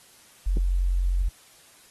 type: tone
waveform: sine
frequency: 45.09 Hz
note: F#1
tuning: 44 cents flat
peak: -20 dBFS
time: 0.46-1.29 s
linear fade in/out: 10 ms
type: click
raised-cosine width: 3 ms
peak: -17 dBFS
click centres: 0.571 s
effects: white hiss -54 dBFS RMS until 1.9 s + AAC 32 kbps